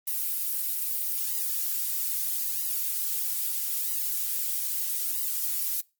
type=noise with flanger; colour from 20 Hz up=violet; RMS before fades=-29 dBFS; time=0.07-5.81 s; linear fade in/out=5 ms; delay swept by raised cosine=1 to 5.5 ms; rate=0.78 Hz; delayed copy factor=+0.9; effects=noise-tail reverb RT60 0.3 s tail -24 dB re dry + Opus 24 kbps